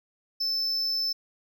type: tone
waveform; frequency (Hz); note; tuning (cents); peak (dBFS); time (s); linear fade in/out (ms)
triangle; 5274; E8; 0; -24; 0.4-1.13; 10
effects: none